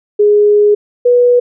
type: tone pair in turn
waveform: sine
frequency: 415.3 / 488.7 Hz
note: G#4 / B4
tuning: 0 / -18 cents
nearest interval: minor third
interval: 282 cents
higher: second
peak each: -5 dBFS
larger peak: neither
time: 0.19-0.75 / 1.05-1.4 s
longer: first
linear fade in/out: 10 ms
effects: none